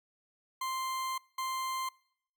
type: tone bursts at uneven times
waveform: 40% pulse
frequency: 1046.5 Hz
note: C6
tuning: in tune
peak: -32 dBFS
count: 2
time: 0.61-1.18 / 1.38-1.89 s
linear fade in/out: 5 ms
effects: noise-tail reverb RT60 0.7 s tail -25 dB re dry